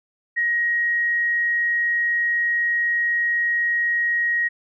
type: tone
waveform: sine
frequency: 1888 Hz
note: A#6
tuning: 22 cents sharp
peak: -18 dBFS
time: 0.36-4.49 s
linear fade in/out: 20 ms
effects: none